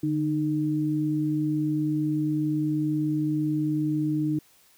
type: tone pair together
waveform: sine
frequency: 148.68 / 306.6 Hz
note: D3 / D#4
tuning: +22 / -25 cents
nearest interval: octave + minor second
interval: 1253 cents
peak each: -28 / -24 dBFS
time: 0.03-4.39 s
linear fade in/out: 5 ms
effects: white hiss -59 dBFS RMS until 4.77 s